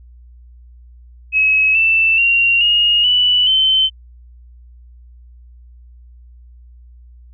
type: tone with pitch steps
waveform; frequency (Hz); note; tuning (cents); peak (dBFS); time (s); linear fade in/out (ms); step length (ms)
sine; 2564 / 2659 / 2758 / 2860 / 2966 / 3076; E7 / E7 / F7 / F7 / F#7 / G7; -49 / +14 / -22 / +41 / +4 / -33; -10; 1.32-3.9; 50; 430
effects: added 60 Hz sine -39 dBFS peak until 7.33 s